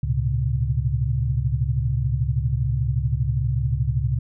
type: tone cluster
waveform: sine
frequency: 69.6 / 111.2 / 123.1 / 136.3 Hz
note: C#2 / A2 / B2 / C#3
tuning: +8 / +19 / -5 / -29 cents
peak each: -25 dBFS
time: 0.03-4.19 s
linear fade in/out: 5 ms
effects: none